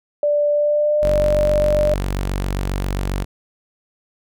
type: tone with pitch glide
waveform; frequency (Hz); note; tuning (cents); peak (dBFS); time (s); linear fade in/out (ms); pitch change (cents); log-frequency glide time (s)
sine; 587.3 to 600; D5 to D5; 0 to +37; -14; 0.23-1.94; 2; +37; 0.51-1.03
type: tone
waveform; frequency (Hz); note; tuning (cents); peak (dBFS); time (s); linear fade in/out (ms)
sawtooth; 47.44; F#1; +44; -16; 1.02-3.25; 20
effects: none